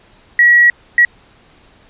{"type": "tone bursts at uneven times", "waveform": "sine", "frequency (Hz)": 1919, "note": "A#6", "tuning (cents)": 50, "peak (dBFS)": -5, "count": 2, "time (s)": [[0.39, 0.7], [0.98, 1.05]], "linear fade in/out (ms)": 2, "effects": ["pink hiss -48 dBFS RMS until 1.89 s", "resampled to 8000 Hz"]}